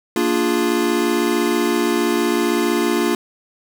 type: chord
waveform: square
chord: Bb dominant seventh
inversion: none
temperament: equal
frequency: 233.1 / 293.7 / 349.2 / 415.3 Hz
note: Bb3 / D4 / F4 / Ab4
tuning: 0 / 0 / 0 / 0 cents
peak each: -23 / -23 / -20 / -25 dBFS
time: 0.16-3.15 s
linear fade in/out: 2 ms
effects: none